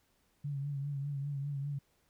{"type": "tone with vibrato", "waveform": "sine", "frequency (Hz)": 141.2, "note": "C#3", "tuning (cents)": 32, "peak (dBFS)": -34, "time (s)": [0.44, 1.79], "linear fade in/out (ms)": 10, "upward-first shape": "triangle", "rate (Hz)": 5, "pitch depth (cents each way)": 59, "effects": ["pink hiss -73 dBFS RMS until 2.09 s"]}